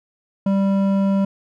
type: tone with hard clipping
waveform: sine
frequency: 196 Hz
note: G3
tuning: in tune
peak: -17 dBFS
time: 0.46-1.25 s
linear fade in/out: 5 ms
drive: 10 dB
effects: none